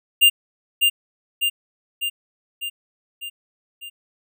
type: tone with echo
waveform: square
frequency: 2800 Hz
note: F7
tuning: 4 cents sharp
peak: -10 dBFS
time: 0.21-0.3 s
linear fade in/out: 20 ms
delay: 600 ms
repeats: 6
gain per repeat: -4 dB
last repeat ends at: 3.9 s
effects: none